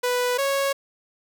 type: tone pair in turn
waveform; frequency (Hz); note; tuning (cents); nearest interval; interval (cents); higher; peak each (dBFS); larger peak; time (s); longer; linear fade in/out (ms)
sawtooth; 493.9 / 552.1; B4 / C#5; 0 / -7; major second; 193; second; -17; neither; 0.03-0.38 / 0.38-0.73; neither; 10
effects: none